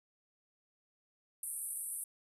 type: band-pass noise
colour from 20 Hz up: pink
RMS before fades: -41 dBFS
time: 1.43-2.04 s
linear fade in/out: 2 ms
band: 8700 to 12000 Hz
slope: 96 dB/octave
effects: none